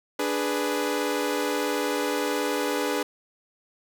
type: chord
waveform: sawtooth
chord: G# diminished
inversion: second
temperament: equal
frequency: 293.7 / 415.3 / 493.9 Hz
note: D4 / G#4 / B4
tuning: 0 / 0 / 0 cents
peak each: -25 dBFS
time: 0.19-3.03 s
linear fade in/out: 5 ms
effects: none